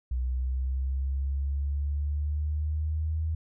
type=linear sweep; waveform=sine; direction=up; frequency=62 to 80 Hz; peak=-26 dBFS; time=0.11-3.35 s; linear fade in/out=5 ms; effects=none